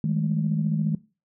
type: tone cluster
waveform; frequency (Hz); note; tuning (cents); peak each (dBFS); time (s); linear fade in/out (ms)
sine; 158.6 / 198.5 / 212.9; D#3 / G3 / G#3; +33 / +22 / +43; -23 / -30 / -26; 0.04-0.95; 2
effects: noise-tail reverb RT60 0.3 s tail -19 dB re dry + tanh soft clip ceiling -12 dBFS